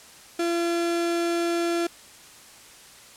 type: tone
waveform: 35% pulse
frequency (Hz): 340.8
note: F4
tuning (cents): -42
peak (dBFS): -21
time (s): 0.39-1.87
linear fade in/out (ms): 5
effects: white hiss -48 dBFS RMS until 3.16 s + low-pass 10000 Hz 12 dB/octave